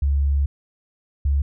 sine tone pair in turn, 70.2 / 70.2 Hz, C#2 / C#2, +22 / +22 cents, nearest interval unison, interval 0 cents, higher neither, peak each -16 dBFS, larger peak neither, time 0.02-0.46 / 1.25-1.42 s, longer first, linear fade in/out 5 ms, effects none

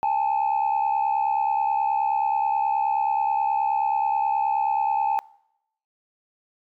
sine tone pair together, 810.6 / 880 Hz, G#5 / A5, -42 / 0 cents, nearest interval minor second, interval 142 cents, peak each -21 dBFS, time 0.03-5.19 s, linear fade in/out 0 ms, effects noise-tail reverb RT60 0.8 s tail -25 dB re dry + tanh soft clip ceiling -16 dBFS

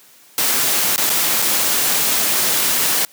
white noise with dropouts, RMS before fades -17 dBFS, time 0.38-3.05 s, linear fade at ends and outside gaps 1 ms, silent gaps 0.961-0.979 / 1.095-1.1 / 1.42-1.423 s, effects white hiss -48 dBFS RMS until 3.12 s + high-pass 150 Hz 12 dB/octave

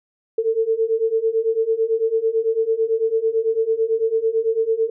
sine beating tone pair, 443.2 / 452.2 Hz, A4 / A4, +13 / +47 cents, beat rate 9 Hz, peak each -21 / -19 dBFS, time 0.38-4.9 s, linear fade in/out 5 ms, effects none

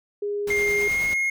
sine tone, 410 Hz, G#4, 22 cents flat, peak -24 dBFS, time 0.22-0.88 s, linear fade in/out 5 ms
pink noise with tremolo, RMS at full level -35 dBFS, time 0.47-1.14 s, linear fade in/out 5 ms, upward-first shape triangle, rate 9.4 Hz, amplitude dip 40%
triangle tone with pitch glide, 2116 to 2151 Hz, C7 to C7, +19 to +47 cents, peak -19 dBFS, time 0.5-1.3 s, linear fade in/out 5 ms, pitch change +28 cents, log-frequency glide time 0.73-1.06 s
effects none

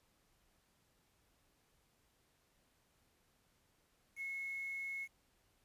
sine tone with quantisation, 2181 Hz, C#7, 29 cents flat, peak -40 dBFS, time 4.16-5.08 s, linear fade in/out 50 ms, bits 10, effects pink hiss -75 dBFS RMS until 5.64 s + resampled to 32000 Hz

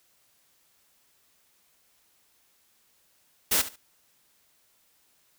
white noise with echo, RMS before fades -23 dBFS, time 3.51-3.62 s, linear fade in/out 10 ms, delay 71 ms, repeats 2, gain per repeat -14 dB, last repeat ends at 3.762 s, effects white hiss -66 dBFS RMS until 5.38 s

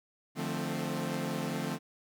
sawtooth chord, D minor seventh, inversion none, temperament equal with one note detuned, 149.83 / 174.61 / 220 / 261.6 Hz, D3 / F3 / A3 / C4, +35 / 0 / 0 / 0 cents, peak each -34 dBFS, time 0.35-1.79 s, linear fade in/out 50 ms, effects none

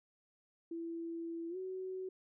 sine tone with pitch glide, 333.5 to 374.3 Hz, E4 to F#4, +20 to +20 cents, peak -39 dBFS, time 0.71-2.09 s, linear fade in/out 5 ms, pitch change +200 cents, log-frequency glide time 1.49-1.57 s, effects none

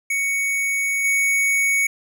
square tone with level steps, 2229 Hz, C#7, 9 cents sharp, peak -20 / -17 dBFS, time 0.1-1.87 s, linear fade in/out 5 ms, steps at 1.04 s, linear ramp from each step 10 ms, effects none

